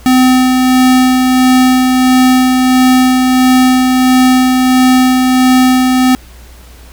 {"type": "tone with tremolo", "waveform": "square", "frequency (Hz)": 255.9, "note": "C4", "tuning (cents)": -38, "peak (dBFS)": -5, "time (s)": [0.06, 6.15], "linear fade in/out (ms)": 0, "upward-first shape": "sine", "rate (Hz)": 1.5, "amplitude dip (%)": 30, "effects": ["added 60 Hz sine -34 dBFS peak until 6.92 s", "pink hiss -40 dBFS RMS until 6.92 s"]}